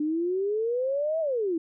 sine exponential two-way sweep, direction up then down, 295.2 to 659.3 to 315.4 Hz, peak -24 dBFS, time 0-1.58 s, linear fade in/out 5 ms, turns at 1.2 s, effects none

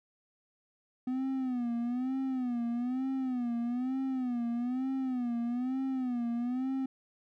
triangle tone with vibrato, 250.1 Hz, B3, 22 cents sharp, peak -28 dBFS, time 1.07-6.86 s, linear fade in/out 5 ms, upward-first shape sine, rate 1.1 Hz, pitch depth 110 cents each way, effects none

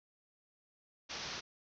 white low-pass noise, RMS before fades -43 dBFS, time 1.09-1.41 s, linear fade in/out 20 ms, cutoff 6100 Hz, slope 96 dB/octave, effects none

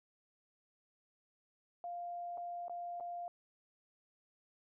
sine tone with dropouts, 698.5 Hz, F5, in tune, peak -40 dBFS, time 1.84-3.28 s, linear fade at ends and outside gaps 1 ms, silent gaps 2.374-2.379 / 2.682-2.696 / 3-3.007 s, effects none

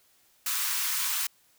white high-pass noise, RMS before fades -29 dBFS, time 0.46-1.27 s, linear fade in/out 5 ms, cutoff 940 Hz, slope 48 dB/octave, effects white hiss -64 dBFS RMS until 1.58 s

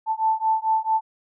sine beating tone pair, 880 / 884.5 Hz, A5 / A5, 0 / +9 cents, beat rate 4.5 Hz, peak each -22 dBFS, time 0.06-1.01 s, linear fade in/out 50 ms, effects none

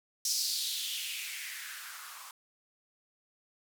violet noise with band-pass filter sweep, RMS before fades -37 dBFS, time 0.25-2.31 s, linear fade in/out 2 ms, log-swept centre 5500 to 990 Hz, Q 3.7, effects none

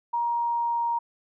sine tone with pitch glide, 944 to 938 Hz, A#5 to A#5, +22 to +11 cents, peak -23 dBFS, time 0.13-0.99 s, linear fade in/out 10 ms, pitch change -11 cents, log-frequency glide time 0.25-0.83 s, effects none

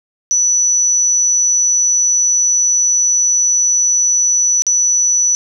sine tone with dropouts, 5940 Hz, F#8, 6 cents sharp, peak -10 dBFS, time 0.31-5.35 s, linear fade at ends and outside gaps 0 ms, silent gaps 4.621-4.667 s, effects none

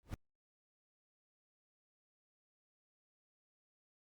brown noise with exponential growth, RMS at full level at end -38 dBFS, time 0.03-0.14 s, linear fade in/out 0 ms, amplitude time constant 23 ms, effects Opus 48 kbps

